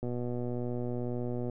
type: click train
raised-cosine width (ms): 2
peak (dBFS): -23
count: 180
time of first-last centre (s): 0.03-1.497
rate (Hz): 122
effects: none